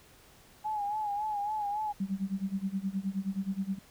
sine tone with vibrato, 836 Hz, G#5, 11 cents sharp, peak -30 dBFS, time 0.64-1.93 s, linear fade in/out 20 ms, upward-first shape sine, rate 3.6 Hz, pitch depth 61 cents each way
sine tone with tremolo, 193.8 Hz, G3, 20 cents flat, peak -27 dBFS, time 2-3.79 s, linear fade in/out 5 ms, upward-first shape sine, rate 9.5 Hz, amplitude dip 90%
effects pink hiss -58 dBFS RMS until 3.9 s

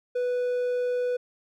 triangle tone, 493.9 Hz, B4, in tune, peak -22 dBFS, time 0.15-1.17 s, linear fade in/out 10 ms, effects none

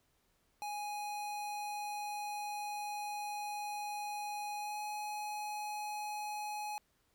square tone with pitch glide, 830.6 to 839.3 Hz, G#5 to G#5, 0 to +18 cents, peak -39 dBFS, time 0.62-6.78 s, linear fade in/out 0 ms, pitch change +18 cents, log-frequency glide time 4.57-4.78 s, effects pink hiss -75 dBFS RMS until 7.14 s

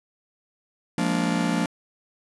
45% pulse chord, Bb dominant seventh, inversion second, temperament just, 174.81 / 209.8 / 233.1 / 291.4 Hz, F3 / Ab3 / Bb3 / D4, +2 / +18 / 0 / -13 cents, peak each -26 / -30 / -27 / -28 dBFS, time 0.98-1.66 s, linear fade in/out 2 ms, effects resampled to 24000 Hz

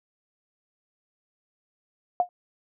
sine tone with exponential decay, 714 Hz, F5, 38 cents sharp, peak -14 dBFS, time 2.2-2.29 s, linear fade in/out 1 ms, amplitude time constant 18 ms, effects none

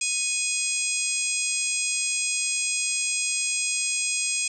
harmonic tone, 830.6 Hz, G#5, in tune, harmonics 3 / 4 / 5 / 6 / 7 / 8 / 9 / 10, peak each -29 / -37 / -40 / -33 / -39 / -30 / -33 / -29 dBFS, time 0.01-4.48 s, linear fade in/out 5 ms, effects none

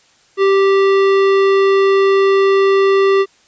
sine tone with hard clipping, 391 Hz, G4, 4 cents flat, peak -11 dBFS, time 0.37-3.26 s, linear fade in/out 50 ms, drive 15 dB, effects white hiss -52 dBFS RMS until 3.47 s + resampled to 16000 Hz

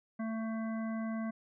harmonic tone, 222.9 Hz, A3, 23 cents sharp, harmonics 1 / 3 / 5 / 7 / 9, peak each -34 / -44 / -48 / -51 / -53 dBFS, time 0.19-1.31 s, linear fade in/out 10 ms, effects none

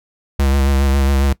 square tone with vibrato, 68.5 Hz, C#2, 20 cents flat, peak -13 dBFS, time 0.39-1.33 s, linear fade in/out 5 ms, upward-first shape sine, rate 7.3 Hz, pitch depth 38 cents each way, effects noise-tail reverb RT60 0.1 s tail -19 dB re dry

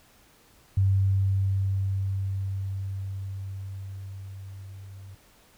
sine tone with level ramp, 97 Hz, G2, 18 cents flat, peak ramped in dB -18 to -41 dBFS, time 0.77-5.15 s, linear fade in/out 5 ms, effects pink hiss -58 dBFS RMS until 5.57 s

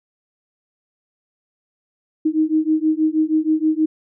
sine beating tone pair, 310 / 316.3 Hz, D#4 / D#4, -6 / +29 cents, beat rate 6.3 Hz, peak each -18 / -18 dBFS, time 2.25-3.86 s, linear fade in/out 10 ms, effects none

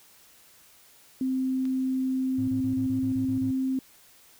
sine tone with pitch glide, 260.8 to 262.8 Hz, C4 to C4, -5 to +8 cents, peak -24 dBFS, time 1.21-3.79 s, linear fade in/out 2 ms, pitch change +13 cents, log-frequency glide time 2.35-3.54 s
click, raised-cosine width 0.2 ms, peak -30 dBFS, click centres 1.654 s
triangle tone bursts, 107.6 Hz, A2, 38 cents flat, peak -30 dBFS, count 9, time 2.38-3.512 s, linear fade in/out 5 ms, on 100 ms, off 29 ms
effects white hiss -56 dBFS RMS until 4.39 s

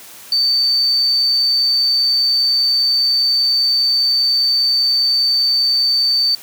sine tone, 4565 Hz, D8, 50 cents flat, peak -12 dBFS, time 0.32-6.35 s, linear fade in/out 2 ms, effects white hiss -38 dBFS RMS until 6.42 s + high-pass 100 Hz 12 dB/octave

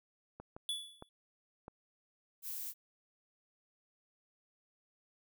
clicks, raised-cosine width 1 ms, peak -33 dBFS, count 4, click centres 0.4 / 0.565 / 1.024 / 1.681 s
square tone with exponential decay, 3435 Hz, A7, 42 cents flat, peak -33 dBFS, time 0.69-1.09 s, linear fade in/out 1 ms, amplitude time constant 86 ms
violet noise, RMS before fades -42 dBFS, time 2.42-2.74 s, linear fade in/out 50 ms
effects none

